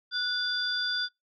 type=tone cluster; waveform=sine; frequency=1468 / 3500 / 4774 Hz; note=F#6 / A7 / D8; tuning=-14 / -10 / +28 cents; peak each=-31 dBFS; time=0.11-1.09 s; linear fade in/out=50 ms; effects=noise-tail reverb RT60 0.2 s tail -25 dB re dry + MP3 96 kbps